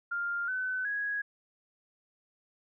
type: tone with pitch steps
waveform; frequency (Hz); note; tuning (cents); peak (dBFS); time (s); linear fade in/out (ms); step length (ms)
sine; 1400 / 1512 / 1661; F6 / F#6 / G#6; +4 / +37 / 0; -30; 0.11-1.22; 10; 370
effects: none